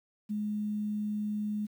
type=tone with quantisation; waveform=sine; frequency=210 Hz; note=G#3; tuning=19 cents sharp; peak=-30 dBFS; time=0.29-1.67 s; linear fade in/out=20 ms; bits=10; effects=none